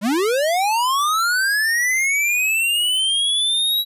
square linear sweep, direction up, 186.2 to 3900 Hz, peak -17 dBFS, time 0.01-3.85 s, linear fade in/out 50 ms, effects resampled to 32000 Hz

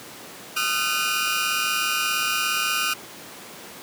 sawtooth tone cluster, 1242 / 1360 / 1506 / 2447 / 2825 Hz, D#6 / F6 / F#6 / D#7 / F7, -3 / -46 / +30 / -29 / +19 cents, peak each -25 dBFS, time 0.56-2.94 s, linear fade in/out 10 ms, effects pink hiss -40 dBFS RMS until 3.82 s + high-pass 200 Hz 12 dB/octave

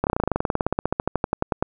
slowing click train, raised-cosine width 1 ms, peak -6 dBFS, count 28, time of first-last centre 0.04-1.625 s, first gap 29 ms, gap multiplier 1.05, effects none

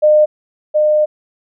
sine tone pair in turn, 607 / 607 Hz, D#5 / D#5, -43 / -43 cents, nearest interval unison, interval 0 cents, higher neither, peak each -6 / -9 dBFS, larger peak first, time 0.02-0.26 / 0.74-1.06 s, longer second, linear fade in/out 20 ms, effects none

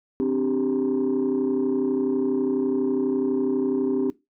sine chord, C suspended second, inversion none, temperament equal, 261.6 / 293.7 / 392 Hz, C4 / D4 / G4, 0 / 0 / 0 cents, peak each -22 / -25 / -23 dBFS, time 0.2-4.1 s, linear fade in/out 0 ms, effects noise-tail reverb RT60 0.2 s tail -19 dB re dry + tanh soft clip ceiling -16 dBFS

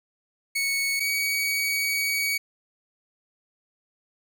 sawtooth tone pair in turn, 2217 / 2256 Hz, C#7 / C#7, 0 / +30 cents, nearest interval unison, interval 30 cents, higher second, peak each -20 dBFS, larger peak neither, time 0.55-1 / 1-2.38 s, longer second, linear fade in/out 10 ms, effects none

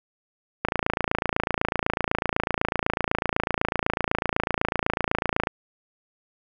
click train, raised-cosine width 0.5 ms, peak -7 dBFS, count 136, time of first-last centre 0.65-5.471 s, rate 28 Hz, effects none

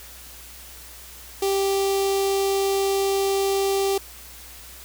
sawtooth tone with notch filter, 392 Hz, G4, in tune, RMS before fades -22 dBFS, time 1.42-3.98 s, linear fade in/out 5 ms, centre 1600 Hz, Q 0.75, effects added 60 Hz sine -47 dBFS peak until 4.84 s + white hiss -43 dBFS RMS until 4.84 s

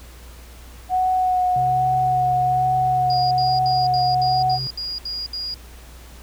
sine tone with vibrato, 736 Hz, F#5, 9 cents flat, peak -16 dBFS, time 0.89-4.59 s, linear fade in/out 50 ms, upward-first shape sine, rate 1.2 Hz, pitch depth 16 cents each way
triangle tone, 130.6 Hz, C3, 3 cents flat, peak -25 dBFS, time 1.56-4.67 s, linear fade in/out 0 ms
sine tone bursts, 4861 Hz, D#8, 41 cents flat, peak -25 dBFS, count 9, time 3.1-5.542 s, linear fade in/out 2 ms, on 210 ms, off 69 ms
effects added 60 Hz sine -40 dBFS peak until 6.22 s + pink hiss -46 dBFS RMS until 6.22 s

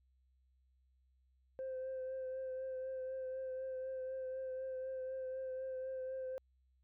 sine tone with vibrato, 521 Hz, C5, 7 cents flat, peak -38 dBFS, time 1.59-6.38 s, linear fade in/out 0 ms, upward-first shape triangle, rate 4 Hz, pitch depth 24 cents each way, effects tanh soft clip ceiling -37 dBFS + added 64 Hz sine -70 dBFS peak until 6.83 s

